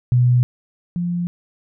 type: tone pair in turn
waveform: sine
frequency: 123.47 / 174.61 Hz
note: B2 / F3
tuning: 0 / 0 cents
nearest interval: tritone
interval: 600 cents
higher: second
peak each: -11 / -19 dBFS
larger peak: first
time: 0.12-0.43 / 0.96-1.27 s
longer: neither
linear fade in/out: 0 ms
effects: none